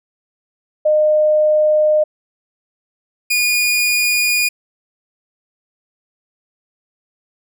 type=tone pair in turn; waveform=sine / sawtooth; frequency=611 / 2444 Hz; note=D#5 / D#7; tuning=-32 / -32 cents; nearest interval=2 octaves; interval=2400 cents; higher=second; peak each=-10 dBFS; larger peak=neither; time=0.85-2.04 / 3.3-4.49 s; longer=neither; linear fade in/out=10 ms; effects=none